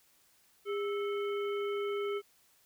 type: harmonic tone with a mistuned harmonic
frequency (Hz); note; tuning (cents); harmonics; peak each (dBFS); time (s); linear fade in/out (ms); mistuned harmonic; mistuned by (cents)
437.5; A4; -10; 1 / 3 / 5 / 7; -32 / -42 / -46 / -49; 0.65-2.22; 50; 1; -130
effects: white hiss -67 dBFS RMS until 2.65 s